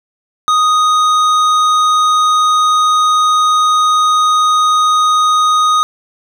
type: tone with hard clipping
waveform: triangle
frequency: 1244.5 Hz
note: D#6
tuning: in tune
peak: -10 dBFS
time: 0.48-5.83 s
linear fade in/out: 0 ms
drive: 14 dB
effects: none